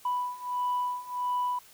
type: beating tone pair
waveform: sine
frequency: 987.8 / 989.3 Hz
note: B5 / B5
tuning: 0 / +3 cents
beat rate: 1.5 Hz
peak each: -31 / -29 dBFS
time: 0.05-1.59 s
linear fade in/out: 5 ms
effects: tanh soft clip ceiling -23 dBFS + white hiss -55 dBFS RMS until 1.73 s